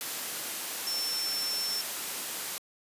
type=tone in noise; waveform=sine; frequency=5390 Hz; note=E8; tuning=38 cents sharp; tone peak=-30 dBFS; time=0.87-1.81 s; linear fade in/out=0 ms; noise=white; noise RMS=-35 dBFS; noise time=0.01-2.58 s; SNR=+2 dB; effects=high-pass 200 Hz 12 dB/octave + resampled to 32000 Hz